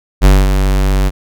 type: tone with ADSR envelope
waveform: square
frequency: 48.11 Hz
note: G1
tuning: 32 cents flat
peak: -3 dBFS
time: 0.21-1.11 s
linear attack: 38 ms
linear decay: 220 ms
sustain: -7 dB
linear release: 36 ms
effects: none